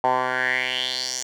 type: tone with band-pass filter sweep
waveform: 10% pulse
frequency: 127.6 Hz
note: C3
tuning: 43 cents flat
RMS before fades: -24 dBFS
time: 0.04-1.23 s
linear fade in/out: 2 ms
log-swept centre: 840 to 6600 Hz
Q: 4.5
effects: none